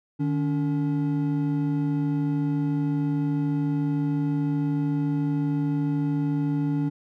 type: tone pair together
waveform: triangle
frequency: 151 / 284.6 Hz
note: D3 / C#4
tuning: +48 / +46 cents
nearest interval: major seventh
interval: 1098 cents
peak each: -23 dBFS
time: 0.19-6.9 s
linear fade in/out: 20 ms
effects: none